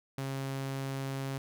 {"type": "tone", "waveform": "sawtooth", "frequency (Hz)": 135.5, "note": "C#3", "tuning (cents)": -39, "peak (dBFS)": -30, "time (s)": [0.18, 1.38], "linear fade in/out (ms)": 2, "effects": []}